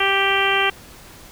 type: harmonic tone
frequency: 392 Hz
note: G4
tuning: in tune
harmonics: 1 / 2 / 3 / 4 / 5 / 6 / 7 / 8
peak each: -24 / -24 / -24 / -24 / -24 / -24 / -24 / -24 dBFS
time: 0-0.7 s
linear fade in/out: 5 ms
effects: pink hiss -43 dBFS RMS until 1.31 s